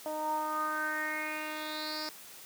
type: tone with low-pass filter sweep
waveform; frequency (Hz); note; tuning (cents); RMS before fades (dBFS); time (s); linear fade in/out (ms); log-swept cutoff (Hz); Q
10% pulse; 307.7; D#4; -19; -35; 0.06-2.09; 0; 720 to 5300; 6.1
effects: white hiss -50 dBFS RMS until 2.45 s + high-pass 150 Hz 12 dB/octave